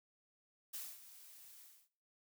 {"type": "noise with ADSR envelope", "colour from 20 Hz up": "blue", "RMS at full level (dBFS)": -44, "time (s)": [0.73, 1.89], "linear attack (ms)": 14, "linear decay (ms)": 230, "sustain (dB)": -14, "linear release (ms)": 290, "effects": ["noise-tail reverb RT60 0.5 s tail -19 dB re dry"]}